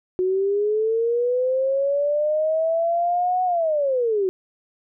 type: linear two-way sweep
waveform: sine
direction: up then down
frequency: 364.1 to 740 to 364.1 Hz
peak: -18 dBFS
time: 0.19-4.29 s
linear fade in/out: 0 ms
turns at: 3.44 s
effects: none